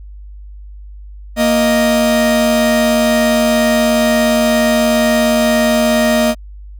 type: tone pair together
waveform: 45% pulse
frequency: 233.1 / 622.3 Hz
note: A#3 / D#5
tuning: 0 / 0 cents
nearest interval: octave + perfect fourth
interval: 1700 cents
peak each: -13 dBFS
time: 1.36-6.35 s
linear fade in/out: 50 ms
effects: added 50 Hz sine -30 dBFS peak until 6.79 s